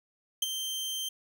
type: tone with ADSR envelope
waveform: sawtooth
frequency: 3136 Hz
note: G7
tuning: in tune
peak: -20 dBFS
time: 0.42-1.09 s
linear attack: 5 ms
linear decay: 23 ms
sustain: -9 dB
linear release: 6 ms
effects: none